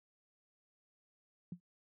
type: tone with exponential decay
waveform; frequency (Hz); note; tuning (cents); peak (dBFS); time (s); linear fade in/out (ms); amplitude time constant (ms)
sine; 175.8; F3; +12; -37; 1.52-1.6; 2; 17
effects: high-pass 100 Hz 12 dB/octave